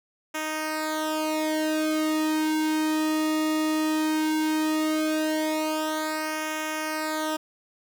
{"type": "tone with flanger", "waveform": "sawtooth", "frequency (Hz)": 311.1, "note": "D#4", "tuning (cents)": 0, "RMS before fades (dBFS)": -26, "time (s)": [0.34, 7.37], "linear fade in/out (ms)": 10, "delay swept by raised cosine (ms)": [0.23, 1.93], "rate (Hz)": 0.16, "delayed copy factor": -0.85, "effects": []}